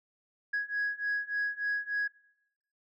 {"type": "beating tone pair", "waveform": "sine", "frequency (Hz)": [1661.2, 1664.6], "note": ["G#6", "G#6"], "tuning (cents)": [0, 4], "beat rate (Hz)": 3.4, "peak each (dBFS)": [-32, -31], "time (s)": [0.53, 2.08], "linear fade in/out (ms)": 10, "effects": ["noise-tail reverb RT60 0.9 s tail -23 dB re dry", "tanh soft clip ceiling -25 dBFS"]}